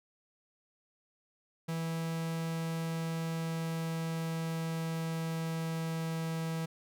45% pulse tone with pitch glide, 163.9 to 162.77 Hz, E3 to E3, -10 to -22 cents, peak -33 dBFS, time 1.68-6.66 s, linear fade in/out 10 ms, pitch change -12 cents, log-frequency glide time 2.32-6.44 s, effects none

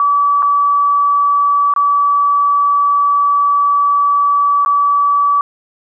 sine tone with dropouts, 1148 Hz, D6, 40 cents flat, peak -9 dBFS, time 0-5.41 s, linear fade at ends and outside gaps 1 ms, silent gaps 0.423-0.428 / 1.738-1.762 / 4.649-4.66 s, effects none

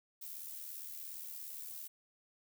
violet noise with amplitude modulation, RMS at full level -44 dBFS, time 0.21-1.88 s, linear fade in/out 10 ms, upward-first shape sine, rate 77.4 Hz, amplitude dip 50%, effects none

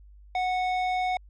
square tone with low-pass filter, 736 Hz, F#5, 9 cents flat, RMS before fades -27 dBFS, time 0.35-1.17 s, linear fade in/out 2 ms, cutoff 3000 Hz, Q 0.95, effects added 50 Hz sine -48 dBFS peak until 1.29 s

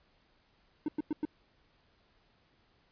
triangle tone bursts, 304.1 Hz, D#4, 40 cents flat, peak -27 dBFS, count 4, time 0.86-1.252 s, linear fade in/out 2 ms, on 23 ms, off 100 ms, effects pink hiss -69 dBFS RMS until 2.91 s + resampled to 11025 Hz

